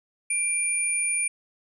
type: tone pair together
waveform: sine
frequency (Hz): 2368 / 9535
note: D7 / D9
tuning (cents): +14 / +25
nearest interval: 2 octaves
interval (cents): 2411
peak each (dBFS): -28 / -24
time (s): 0.3-1.28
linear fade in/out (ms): 5
effects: none